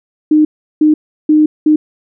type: tone bursts at uneven times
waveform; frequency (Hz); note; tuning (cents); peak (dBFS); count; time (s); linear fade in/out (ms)
sine; 305.9; D#4; -29; -5; 4; 0.31-0.45 / 0.81-0.94 / 1.29-1.46 / 1.66-1.76; 5
effects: none